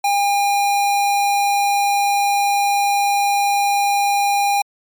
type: tone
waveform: square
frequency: 807 Hz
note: G#5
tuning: 50 cents flat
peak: -15 dBFS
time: 0.04-4.62 s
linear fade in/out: 5 ms
effects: MP3 96 kbps